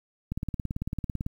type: click train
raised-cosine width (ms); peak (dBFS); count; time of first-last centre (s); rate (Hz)
5; -18; 18; 0.32-1.264; 18
effects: 9-bit